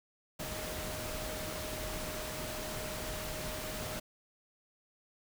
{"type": "tone in noise", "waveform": "sine", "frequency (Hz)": 620, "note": "D#5", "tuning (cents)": -6, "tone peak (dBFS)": -44, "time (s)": [0.39, 4], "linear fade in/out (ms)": 10, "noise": "pink", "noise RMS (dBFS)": -40, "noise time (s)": [0.39, 4], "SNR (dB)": -7, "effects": []}